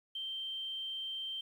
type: tone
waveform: sine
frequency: 3136 Hz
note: G7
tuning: in tune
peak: -37 dBFS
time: 0.15-1.41 s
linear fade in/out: 5 ms
effects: 11-bit